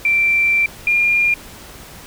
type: tone pair in turn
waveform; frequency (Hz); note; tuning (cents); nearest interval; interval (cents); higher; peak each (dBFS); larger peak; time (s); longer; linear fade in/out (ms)
sine; 2349 / 2408; D7 / D7; 0 / +43; unison; 43; second; -12; neither; 0.05-0.66 / 0.87-1.34; first; 2
effects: pink hiss -38 dBFS RMS until 2.06 s

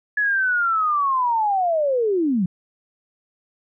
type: linear sweep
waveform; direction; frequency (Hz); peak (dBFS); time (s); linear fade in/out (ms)
sine; down; 1708 to 167.7; -17; 0.17-2.46; 5
effects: none

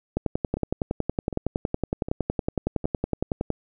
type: two click trains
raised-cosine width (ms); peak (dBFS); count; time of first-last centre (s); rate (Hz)
2; -18 / -10; 4 / 37; 0.57-2.843 / 0.17-3.503; 1.32 / 10.8
effects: none

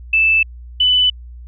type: tone pair in turn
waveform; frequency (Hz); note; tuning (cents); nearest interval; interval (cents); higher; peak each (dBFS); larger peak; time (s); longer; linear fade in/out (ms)
sine; 2637 / 2994; E7 / F#7; 0 / +20; major second; 220; second; -10; neither; 0.13-0.43 / 0.8-1.1; neither; 5
effects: added 60 Hz sine -32 dBFS peak until 1.47 s

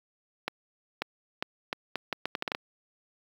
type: accelerating click train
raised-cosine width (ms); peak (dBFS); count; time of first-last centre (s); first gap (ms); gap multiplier
0.3; -13; 12; 0.48-2.549; 540; 0.75
effects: high-pass 200 Hz 12 dB/octave + 8-bit

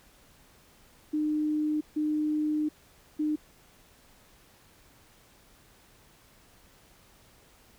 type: tone bursts at uneven times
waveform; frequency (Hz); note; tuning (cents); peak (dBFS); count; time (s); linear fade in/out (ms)
sine; 303.9; D#4; -41; -25; 3; 1.13-1.81 / 1.96-2.69 / 3.19-3.36; 10
effects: pink hiss -59 dBFS RMS until 7.78 s

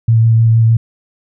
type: tone with vibrato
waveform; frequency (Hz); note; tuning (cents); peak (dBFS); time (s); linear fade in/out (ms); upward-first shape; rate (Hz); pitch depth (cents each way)
sine; 113.6; A#2; -44; -6; 0.08-0.77; 5; sine; 6.5; 15
effects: none

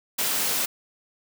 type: high-pass noise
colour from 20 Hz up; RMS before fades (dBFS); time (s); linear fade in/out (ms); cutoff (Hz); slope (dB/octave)
white; -25; 0.18-0.66; 10; 140; 12
effects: none

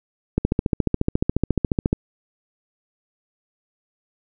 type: click train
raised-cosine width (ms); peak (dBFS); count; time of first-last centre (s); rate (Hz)
3; -5; 23; 0.38-1.929; 14.2
effects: none

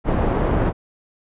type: low-pass noise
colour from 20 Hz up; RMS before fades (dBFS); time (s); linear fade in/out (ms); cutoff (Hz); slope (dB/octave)
pink; -19; 0.04-0.73; 50; 910; 12
effects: resampled to 8000 Hz

